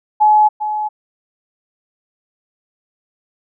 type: tone with echo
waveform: sine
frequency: 850 Hz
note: G#5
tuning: 40 cents sharp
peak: -7 dBFS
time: 0.2-0.49 s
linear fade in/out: 20 ms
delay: 400 ms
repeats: 1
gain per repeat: -10 dB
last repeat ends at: 0.89 s
effects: none